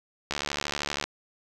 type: click train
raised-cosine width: 0.2 ms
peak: -11 dBFS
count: 54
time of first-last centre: 0.31-1.04 s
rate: 72.6 Hz
effects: none